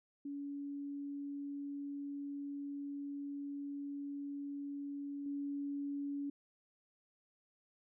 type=tone with level steps; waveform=sine; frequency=283.4 Hz; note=C#4; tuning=38 cents sharp; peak=-40 / -37 dBFS; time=0.25-6.3 s; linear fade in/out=5 ms; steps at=5.26 s; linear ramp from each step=2 ms; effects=none